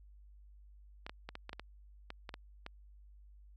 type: clicks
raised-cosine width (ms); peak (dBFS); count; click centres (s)
0.3; -27; 11; 1.065 / 1.095 / 1.29 / 1.354 / 1.494 / 1.531 / 1.596 / 2.104 / 2.292 / 2.341 / 2.664
effects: added 50 Hz sine -55 dBFS peak until 3.56 s